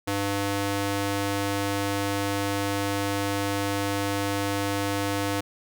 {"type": "tone with high-pass filter", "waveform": "square", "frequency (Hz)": 100, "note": "G2", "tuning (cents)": 35, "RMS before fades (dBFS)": -27, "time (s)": [0.07, 5.41], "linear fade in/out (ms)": 10, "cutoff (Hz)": 220, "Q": 0.58, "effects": []}